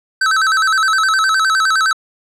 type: tone with vibrato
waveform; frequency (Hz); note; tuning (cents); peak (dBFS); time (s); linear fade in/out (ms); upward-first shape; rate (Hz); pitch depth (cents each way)
square; 1416; F6; +23; -12; 0.21-1.93; 5; square; 9.7; 150
effects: low-pass 7000 Hz 12 dB/octave